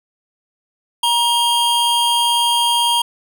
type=tone pair together; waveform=square; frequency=947 / 3211 Hz; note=A#5 / G7; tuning=+27 / +41 cents; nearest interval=octave + major sixth; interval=2114 cents; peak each=-17 dBFS; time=1.03-3.02 s; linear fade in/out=5 ms; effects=none